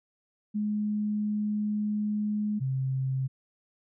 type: tone pair in turn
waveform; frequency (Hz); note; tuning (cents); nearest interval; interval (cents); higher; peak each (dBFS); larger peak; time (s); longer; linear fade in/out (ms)
sine; 210 / 132.29; G#3 / C3; +19 / +19; minor sixth; 800; first; -26; neither; 0.54-2.6 / 2.6-3.28; first; 20
effects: none